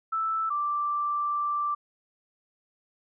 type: tone pair in turn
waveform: sine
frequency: 1318.5 / 1174.1 Hz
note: E6 / D6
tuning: 0 / -1 cents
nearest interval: major second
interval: 201 cents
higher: first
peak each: -25 dBFS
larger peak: neither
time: 0.12-0.5 / 0.5-1.75 s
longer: second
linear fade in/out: 10 ms
effects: none